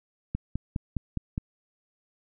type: click train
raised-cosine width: 5 ms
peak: -16 dBFS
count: 6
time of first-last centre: 0.35-1.379 s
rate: 4.86 Hz
effects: none